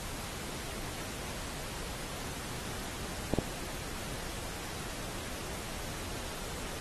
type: clicks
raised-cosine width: 2 ms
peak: -13 dBFS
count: 2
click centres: 3.337 / 3.387 s
effects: pink hiss -41 dBFS RMS until 6.8 s + AAC 32 kbps